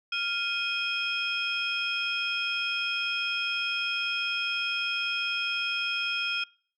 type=tone cluster; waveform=sine; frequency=1400 / 2498 / 3241 / 5230 Hz; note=F6 / D#7 / G#7 / E8; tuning=+4 / +6 / -43 / -15 cents; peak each=-34 / -30 / -32 / -37 dBFS; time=0.12-6.44 s; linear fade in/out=5 ms; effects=noise-tail reverb RT60 0.5 s tail -25 dB re dry + tanh soft clip ceiling -18 dBFS